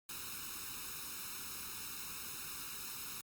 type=noise with comb filter; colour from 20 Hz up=white; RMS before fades=-45 dBFS; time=0.09-3.21 s; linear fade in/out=2 ms; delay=0.76 ms; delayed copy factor=+0.85; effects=Opus 48 kbps